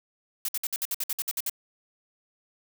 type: noise bursts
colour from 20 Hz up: blue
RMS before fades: -29 dBFS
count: 12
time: 0.45-1.497 s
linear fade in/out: 2 ms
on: 35 ms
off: 57 ms
effects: none